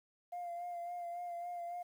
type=tone with vibrato; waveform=sine; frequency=698.5 Hz; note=F5; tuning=in tune; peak=-38 dBFS; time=0.32-1.83 s; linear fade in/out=10 ms; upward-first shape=sine; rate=3.6 Hz; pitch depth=26 cents each way; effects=tanh soft clip ceiling -37 dBFS + 11-bit